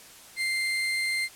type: tone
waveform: 35% pulse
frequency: 2093 Hz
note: C7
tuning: in tune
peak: -24 dBFS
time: 0.36-1.29 s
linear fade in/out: 50 ms
effects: white hiss -49 dBFS RMS until 1.35 s + low-pass 12000 Hz 12 dB/octave